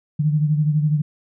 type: beating tone pair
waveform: sine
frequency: 150 / 162 Hz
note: D3 / E3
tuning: +37 / -30 cents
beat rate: 12 Hz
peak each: -16 / -24 dBFS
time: 0.19-1.02 s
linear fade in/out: 10 ms
effects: none